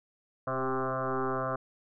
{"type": "tone with frequency modulation", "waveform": "sine", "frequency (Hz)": 392, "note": "G4", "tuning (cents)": 0, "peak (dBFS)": -28, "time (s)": [0.47, 1.56], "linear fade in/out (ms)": 5, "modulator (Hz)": 131, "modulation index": 7.4, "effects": []}